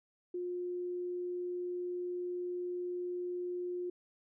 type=tone; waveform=sine; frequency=356.4 Hz; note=F4; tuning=35 cents sharp; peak=-35 dBFS; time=0.34-3.9 s; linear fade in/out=5 ms; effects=none